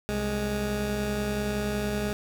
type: tone pair together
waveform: 20% pulse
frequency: 65.7 / 207.7 Hz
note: C2 / G#3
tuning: +8 / 0 cents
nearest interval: octave + minor sixth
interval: 1992 cents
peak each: -28 / -23 dBFS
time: 0.09-2.13 s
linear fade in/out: 0 ms
effects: none